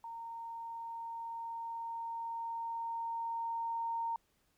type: tone with level ramp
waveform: sine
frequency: 921 Hz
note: A#5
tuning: 21 cents flat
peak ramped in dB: -42 to -33 dBFS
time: 0.04-4.16 s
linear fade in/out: 2 ms
effects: pink hiss -75 dBFS RMS until 4.57 s

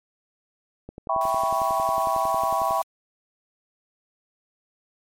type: click train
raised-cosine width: 2 ms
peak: -24 dBFS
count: 21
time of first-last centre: 0.89-2.708 s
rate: 11 Hz
type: chord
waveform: sine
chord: C# half-diminished seventh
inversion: first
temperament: equal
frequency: 659.3 / 784 / 987.8 / 1108.7 Hz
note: E5 / G5 / B5 / C#6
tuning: 0 / 0 / 0 / 0 cents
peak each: -26 dBFS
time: 1.09-2.82 s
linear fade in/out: 5 ms
type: noise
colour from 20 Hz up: white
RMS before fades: -41 dBFS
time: 1.21-2.83 s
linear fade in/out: 2 ms
effects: MP3 64 kbps

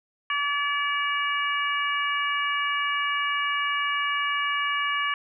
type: harmonic tone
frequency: 574 Hz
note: D5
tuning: 40 cents flat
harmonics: 2 / 3 / 4 / 5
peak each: -27 / -29 / -30 / -31 dBFS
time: 0.3-5.14 s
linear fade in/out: 2 ms
effects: none

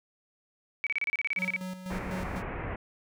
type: tone bursts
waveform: sine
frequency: 2281 Hz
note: C#7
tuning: 49 cents sharp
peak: -26 dBFS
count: 13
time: 0.84-1.563 s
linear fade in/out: 0 ms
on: 27 ms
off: 31 ms
type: tone with tremolo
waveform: square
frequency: 185 Hz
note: F#3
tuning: in tune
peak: -35 dBFS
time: 1.36-2.43 s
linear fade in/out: 50 ms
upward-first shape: square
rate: 4 Hz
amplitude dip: 60%
type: low-pass noise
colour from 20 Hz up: pink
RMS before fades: -36 dBFS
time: 1.9-2.76 s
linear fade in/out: 5 ms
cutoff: 2400 Hz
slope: 48 dB/octave
effects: none

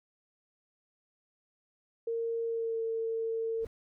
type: tone with pitch glide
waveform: sine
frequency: 460 to 452.1 Hz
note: A#4 to A4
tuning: -23 to +47 cents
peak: -30 dBFS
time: 2.07-3.65 s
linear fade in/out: 5 ms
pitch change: -30 cents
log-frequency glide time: 2.45-2.81 s
type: noise with exponential growth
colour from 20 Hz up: brown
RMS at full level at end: -42 dBFS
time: 3.55-3.67 s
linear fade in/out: 2 ms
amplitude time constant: 26 ms
effects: none

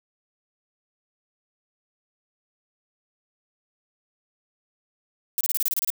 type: noise bursts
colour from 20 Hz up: violet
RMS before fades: -24 dBFS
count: 10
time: 5.38-5.902 s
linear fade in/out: 0 ms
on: 27 ms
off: 28 ms
effects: none

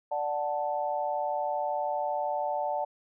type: chord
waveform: sine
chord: D major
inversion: none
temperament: equal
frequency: 587.3 / 740 / 880 Hz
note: D5 / F#5 / A5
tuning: 0 / 0 / 0 cents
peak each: -32 dBFS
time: 0.11-2.85 s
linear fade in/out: 10 ms
effects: none

